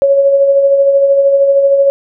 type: tone with tremolo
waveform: sine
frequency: 554.4 Hz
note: C#5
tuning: in tune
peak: -4 dBFS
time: 0.02-1.9 s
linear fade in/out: 0 ms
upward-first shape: sine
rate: 13 Hz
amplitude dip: 40%
effects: none